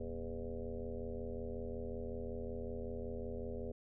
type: tone with frequency modulation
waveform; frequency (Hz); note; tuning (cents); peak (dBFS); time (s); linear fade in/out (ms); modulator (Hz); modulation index
sine; 239.1; A#3; +44; -39; 0-3.72; 5; 85.4; 3.7
effects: none